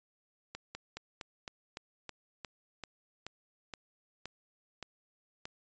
slowing click train, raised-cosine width 0.2 ms, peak -24 dBFS, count 14, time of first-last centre 0.55-5.455 s, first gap 200 ms, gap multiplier 1.1, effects resampled to 16000 Hz

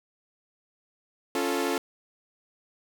sawtooth chord, Db augmented, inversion none, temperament equal, 277.2 / 349.2 / 440 Hz, Db4 / F4 / A4, 0 / 0 / 0 cents, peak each -26 dBFS, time 1.35-1.78 s, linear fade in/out 2 ms, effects none

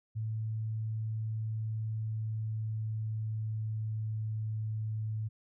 sine tone with pitch glide, 110 to 108.93 Hz, A2 to A2, 0 to -17 cents, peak -32 dBFS, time 0.15-5.29 s, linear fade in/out 20 ms, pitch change -17 cents, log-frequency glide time 1.41-4.52 s, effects none

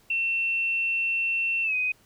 sine tone with pitch glide, 2700 to 2505 Hz, E7 to D#7, +41 to +11 cents, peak -23 dBFS, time 0.1-1.92 s, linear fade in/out 5 ms, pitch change -130 cents, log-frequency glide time 1.63-1.75 s, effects pink hiss -60 dBFS RMS until 2.05 s

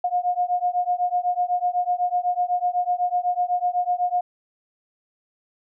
sine beating tone pair, 712 / 720 Hz, F5 / F#5, +33 / -47 cents, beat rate 8 Hz, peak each -23 dBFS, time 0.04-4.21 s, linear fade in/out 5 ms, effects none

